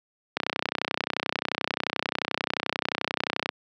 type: click train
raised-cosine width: 0.3 ms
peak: -8 dBFS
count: 99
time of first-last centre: 0.37-3.491 s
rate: 31.4 Hz
effects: high-pass 200 Hz 12 dB/octave